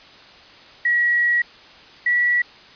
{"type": "tone pair in turn", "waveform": "sine", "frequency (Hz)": [1918, 1941.4], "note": ["A#6", "B6"], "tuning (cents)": [49, -30], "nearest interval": "unison", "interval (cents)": 21, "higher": "second", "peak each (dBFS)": -15, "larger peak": "neither", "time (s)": [[0.85, 1.42], [2.06, 2.42]], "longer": "first", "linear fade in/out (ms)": 5, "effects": ["white hiss -45 dBFS RMS until 2.75 s", "resampled to 11025 Hz"]}